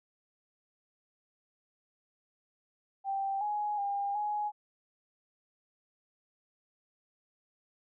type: tone with pitch steps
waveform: sine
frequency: 784 / 835 / 803 / 836 Hz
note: G5 / G#5 / G5 / G#5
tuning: 0 / +9 / +41 / +11 cents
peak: -30 dBFS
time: 3.04-4.52 s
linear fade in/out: 50 ms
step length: 370 ms
effects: none